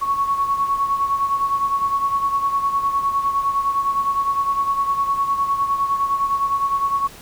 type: beating tone pair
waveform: sine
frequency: 1108.7 / 1118.5 Hz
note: C#6 / C#6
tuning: 0 / +15 cents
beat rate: 9.8 Hz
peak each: -18 / -25 dBFS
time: 0.01-7.08 s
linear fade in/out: 20 ms
effects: pink hiss -41 dBFS RMS until 7.21 s